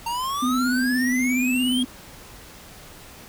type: exponential sweep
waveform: square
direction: up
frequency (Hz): 913 to 3283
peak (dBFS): -25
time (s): 0.06-1.83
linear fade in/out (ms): 5
type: tone with vibrato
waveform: sine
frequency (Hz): 252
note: B3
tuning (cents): +35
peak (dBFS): -20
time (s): 0.42-1.85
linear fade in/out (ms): 10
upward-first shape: sine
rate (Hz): 17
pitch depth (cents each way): 35
effects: pink hiss -44 dBFS RMS until 3.28 s